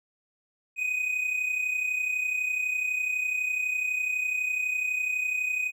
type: tone pair together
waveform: triangle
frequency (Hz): 2468 / 2500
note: D#7 / D#7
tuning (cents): -15 / +8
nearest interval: unison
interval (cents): 23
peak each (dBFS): -32 / -25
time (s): 0.76-5.72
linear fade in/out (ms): 50
effects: none